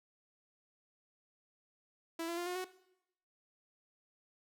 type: tone with pitch steps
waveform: sawtooth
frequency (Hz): 330.8 / 340.1 / 349.7 / 359.5 / 369.6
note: E4 / F4 / F4 / F#4 / F#4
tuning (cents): +6 / -46 / +2 / -50 / -2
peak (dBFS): -33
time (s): 2.19-2.645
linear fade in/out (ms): 5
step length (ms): 91
effects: noise-tail reverb RT60 0.8 s tail -17 dB re dry